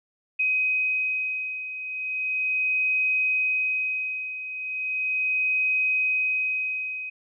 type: beating tone pair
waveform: sine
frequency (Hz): 2520 / 2520.37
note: D#7 / D#7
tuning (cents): +21 / +22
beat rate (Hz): 0.37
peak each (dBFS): -24 / -29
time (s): 0.39-7.1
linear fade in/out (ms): 10
effects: none